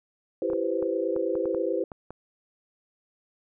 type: chord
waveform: sine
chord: C major seventh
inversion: first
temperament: equal with one note detuned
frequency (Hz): 335.2 / 392 / 493.9 / 523.3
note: E4 / G4 / B4 / C5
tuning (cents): +29 / 0 / 0 / 0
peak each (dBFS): -30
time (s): 0.42-1.84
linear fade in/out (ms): 2
type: clicks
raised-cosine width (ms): 1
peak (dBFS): -25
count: 9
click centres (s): 0.501 / 0.533 / 0.826 / 1.163 / 1.354 / 1.456 / 1.547 / 1.918 / 2.106
effects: none